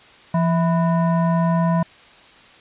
sine tone with frequency modulation, 170 Hz, F3, 46 cents flat, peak -15 dBFS, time 0.34-1.83 s, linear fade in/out 5 ms, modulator 824 Hz, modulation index 0.72, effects white hiss -47 dBFS RMS until 2.6 s + resampled to 8000 Hz

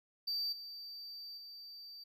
triangle tone with level steps, 4642 Hz, D8, 21 cents flat, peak -33 / -44 / -47 dBFS, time 0.27-2.04 s, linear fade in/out 10 ms, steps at 0.52 / 1.37 s, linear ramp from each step 10 ms, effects none

